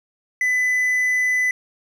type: tone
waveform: triangle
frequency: 2002 Hz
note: B6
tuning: 23 cents sharp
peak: -15 dBFS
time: 0.41-1.51 s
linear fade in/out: 2 ms
effects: none